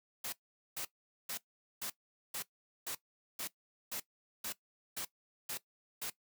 white noise bursts, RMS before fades -40 dBFS, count 12, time 0.24-6.1 s, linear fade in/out 5 ms, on 85 ms, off 440 ms, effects noise-tail reverb RT60 0.1 s tail -17 dB re dry + high-pass 100 Hz 12 dB/octave

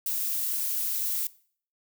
violet noise, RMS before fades -29 dBFS, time 0.06-1.27 s, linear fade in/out 2 ms, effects noise-tail reverb RT60 0.5 s tail -20 dB re dry

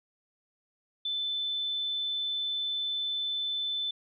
sine tone, 3520 Hz, A7, in tune, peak -29 dBFS, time 1.05-3.91 s, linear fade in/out 5 ms, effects none

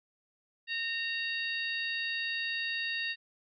harmonic tone with a mistuned harmonic, 920 Hz, A#5, 23 cents flat, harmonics 2 / 3 / 4 / 5, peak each -35 / -36 / -39 / -42 dBFS, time 0.67-3.16 s, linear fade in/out 50 ms, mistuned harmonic 4, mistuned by +39 cents, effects none

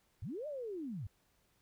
sine linear two-way sweep, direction up then down, 70.8 to 620 to 82.7 Hz, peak -39 dBFS, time 0.22-1.07 s, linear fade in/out 5 ms, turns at 0.47 s, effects pink hiss -74 dBFS RMS until 1.61 s

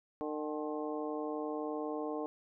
harmonic tone with a mistuned harmonic, 151.9 Hz, D#3, 41 cents flat, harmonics 2 / 3 / 4 / 5 / 6 / 7, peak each -39 / -39 / -43 / -45 / -48 / -47 dBFS, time 0.21-2.26 s, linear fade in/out 0 ms, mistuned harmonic 6, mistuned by -100 cents, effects none

